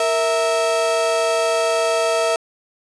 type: tone pair together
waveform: 35% pulse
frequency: 463.5 / 655.5 Hz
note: A#4 / E5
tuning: -10 / -10 cents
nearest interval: tritone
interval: 600 cents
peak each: -20 / -16 dBFS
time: 0-2.36 s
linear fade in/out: 2 ms
effects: resampled to 24000 Hz + 7-bit